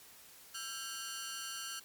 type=ring-modulated tone; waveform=10% pulse; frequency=1467 Hz; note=F#6; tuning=15 cents flat; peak=-29 dBFS; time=0.54-1.8 s; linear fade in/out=10 ms; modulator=120 Hz; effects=white hiss -57 dBFS RMS until 1.84 s + MP3 96 kbps